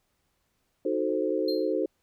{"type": "chord", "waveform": "sine", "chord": "D# diminished seventh", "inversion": "none", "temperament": "equal", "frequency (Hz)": [311.1, 370, 440, 523.3], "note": ["D#4", "F#4", "A4", "C5"], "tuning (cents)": [0, 0, 0, 0], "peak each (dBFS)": -30, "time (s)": [0.85, 1.86], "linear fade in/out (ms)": 5}
{"type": "tone with exponential decay", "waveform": "triangle", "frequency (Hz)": 4186, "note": "C8", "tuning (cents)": 0, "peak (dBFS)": -29, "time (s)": [1.48, 1.73], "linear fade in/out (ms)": 5, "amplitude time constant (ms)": 54}
{"effects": ["pink hiss -74 dBFS RMS until 2.02 s"]}